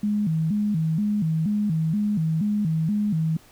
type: tone with vibrato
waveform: sine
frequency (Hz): 182.5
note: F#3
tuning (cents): -24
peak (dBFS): -20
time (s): 0.03-3.37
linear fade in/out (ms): 5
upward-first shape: square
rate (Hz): 2.1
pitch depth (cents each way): 230
effects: pink hiss -53 dBFS RMS until 3.51 s